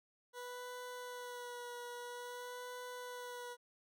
20% pulse tone with vibrato, 490 Hz, B4, 14 cents flat, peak -40 dBFS, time 0.33-3.57 s, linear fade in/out 50 ms, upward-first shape sine, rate 0.5 Hz, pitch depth 22 cents each way, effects none

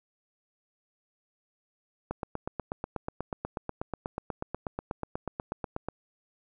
click train, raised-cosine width 1 ms, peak -18 dBFS, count 32, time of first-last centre 2.11-5.886 s, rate 8.21 Hz, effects none

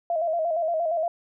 sine tone with vibrato, 659.3 Hz, E5, in tune, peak -22 dBFS, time 0.1-1.08 s, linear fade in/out 2 ms, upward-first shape square, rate 8.6 Hz, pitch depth 69 cents each way, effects none

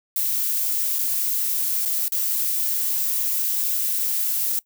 violet noise with dropouts, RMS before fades -23 dBFS, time 0.16-4.59 s, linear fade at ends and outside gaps 1 ms, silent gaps 0.986-0.99 / 1.852-1.858 / 2.081-2.121 s, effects noise-tail reverb RT60 0.1 s tail -20 dB re dry

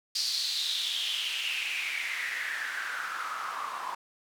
white noise with band-pass filter sweep, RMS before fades -33 dBFS, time 0.15-3.95 s, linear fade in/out 5 ms, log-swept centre 4700 to 990 Hz, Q 6, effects none

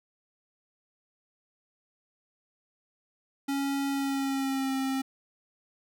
square tone with pitch glide, 277.2 to 266.8 Hz, C#4 to C4, 0 to +34 cents, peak -28 dBFS, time 3.48-5.02 s, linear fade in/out 10 ms, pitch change -66 cents, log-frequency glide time 3.89-4.73 s, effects none

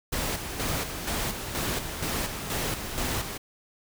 pink noise with tremolo, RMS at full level -29 dBFS, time 0.12-3.38 s, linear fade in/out 10 ms, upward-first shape square, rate 2.1 Hz, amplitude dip 50%, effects none

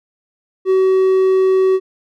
triangle tone, 378.2 Hz, F#4, 38 cents sharp, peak -8 dBFS, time 0.65-1.8 s, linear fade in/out 50 ms, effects none

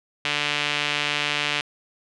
sawtooth tone with band-pass filter, 146.83 Hz, D3, in tune, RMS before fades -25 dBFS, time 0.25-1.61 s, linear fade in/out 2 ms, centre 2800 Hz, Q 2, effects resampled to 22050 Hz

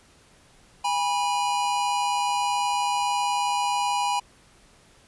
square tone pair together, 817 / 975.5 Hz, G#5 / B5, -29 / -22 cents, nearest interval minor third, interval 307 cents, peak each -26 dBFS, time 0.84-4.2 s, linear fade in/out 10 ms, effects pink hiss -56 dBFS RMS until 5.07 s + resampled to 24000 Hz

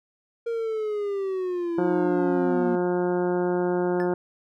triangle linear sweep, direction down, 468.3 to 233.1 Hz, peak -23 dBFS, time 0.46-2.76 s, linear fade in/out 10 ms
harmonic tone, 178.4 Hz, F3, 37 cents sharp, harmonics 1 / 2 / 3 / 4 / 5 / 6 / 7 / 8 / 9, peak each -29 / -23 / -31 / -34 / -35 / -43 / -45 / -40 / -45 dBFS, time 1.78-4.14 s, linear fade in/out 2 ms
triangle tone with exponential decay, 1732 Hz, A6, 28 cents flat, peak -29 dBFS, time 4-4.12 s, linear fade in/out 0 ms, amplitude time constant 24 ms
effects none

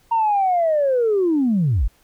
sine linear sweep, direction down, 932.3 to 36.6 Hz, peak -14 dBFS, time 0.11-1.88 s, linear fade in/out 10 ms, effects tanh soft clip ceiling -11 dBFS + pink hiss -58 dBFS RMS until 2.03 s

